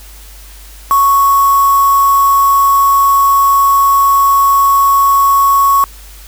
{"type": "tone with quantisation", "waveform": "sine", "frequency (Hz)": 1107, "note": "C#6", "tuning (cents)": -3, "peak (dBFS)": -6, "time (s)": [0.91, 5.84], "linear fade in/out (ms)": 0, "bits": 3, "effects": ["added 50 Hz sine -33 dBFS peak until 6.27 s", "white hiss -38 dBFS RMS until 6.27 s"]}